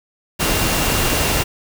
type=tone in noise; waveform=sine; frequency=2771 Hz; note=F7; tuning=14 cents flat; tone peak=-29 dBFS; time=0.39-1.44 s; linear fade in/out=20 ms; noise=pink; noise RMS=-18 dBFS; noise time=0.39-1.44 s; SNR=-14 dB; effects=none